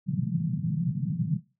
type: band-pass noise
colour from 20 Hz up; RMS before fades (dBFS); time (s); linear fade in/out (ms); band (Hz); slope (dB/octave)
white; -28; 0.06-1.4; 50; 130 to 180; 48
effects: noise-tail reverb RT60 0.3 s tail -19 dB re dry